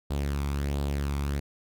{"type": "tone with flanger", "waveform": "sawtooth", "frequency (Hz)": 70.8, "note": "C#2", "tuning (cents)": 37, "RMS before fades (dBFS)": -29, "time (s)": [0.1, 1.4], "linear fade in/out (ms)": 10, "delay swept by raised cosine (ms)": [0.24, 0.88], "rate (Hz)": 1.4, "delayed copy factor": 0.5, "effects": []}